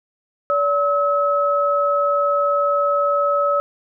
sine tone pair together, 574.2 / 1289 Hz, D5 / E6, -39 / -39 cents, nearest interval octave + major second, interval 1400 cents, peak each -18 dBFS, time 0.5-3.6 s, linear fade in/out 0 ms, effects none

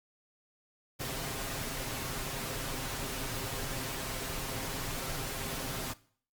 pink noise with comb filter, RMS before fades -37 dBFS, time 0.99-5.94 s, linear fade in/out 20 ms, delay 7.5 ms, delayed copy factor +0.5, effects noise-tail reverb RT60 0.5 s tail -19 dB re dry + Opus 48 kbps

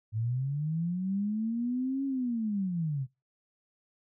sine linear two-way sweep, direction up then down, 105.8 to 276.1 to 127.2 Hz, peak -28 dBFS, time 0.12-3.07 s, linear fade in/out 50 ms, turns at 2.05 s, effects noise-tail reverb RT60 0.2 s tail -18 dB re dry

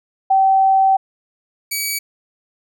sine / 10% pulse tone pair in turn, 771 / 2277 Hz, G5 / C#7, -29 / +46 cents, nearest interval octave + perfect fifth, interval 1875 cents, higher second, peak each -10 / -11 dBFS, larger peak first, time 0.3-0.97 / 1.71-1.99 s, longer first, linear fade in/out 10 ms, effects none

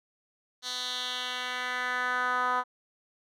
10% pulse tone with band-pass filter sweep, 250 Hz, B3, 21 cents sharp, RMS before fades -31 dBFS, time 0.62-2.64 s, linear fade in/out 50 ms, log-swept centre 4600 to 1100 Hz, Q 2.5, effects none

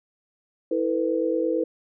sine tone cluster, 326.1 / 453.1 / 502 Hz, E4 / A#4 / B4, -19 / -49 / +28 cents, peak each -25 / -27 / -25 dBFS, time 0.71-1.64 s, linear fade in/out 5 ms, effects none

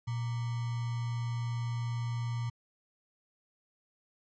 sine tone with sample-and-hold, 118.6 Hz, A#2, 30 cents sharp, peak -31 dBFS, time 0.07-2.5 s, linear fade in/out 10 ms, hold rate 1050 Hz, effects resampled to 16000 Hz

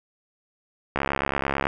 click train, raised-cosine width 0.5 ms, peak -8 dBFS, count 50, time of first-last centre 0.96-1.669 s, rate 69.1 Hz, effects none

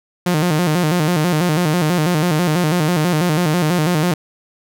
sawtooth tone with vibrato, 165.1 Hz, E3, 3 cents sharp, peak -10 dBFS, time 0.26-4.14 s, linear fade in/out 5 ms, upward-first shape square, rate 6.1 Hz, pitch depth 130 cents each way, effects none

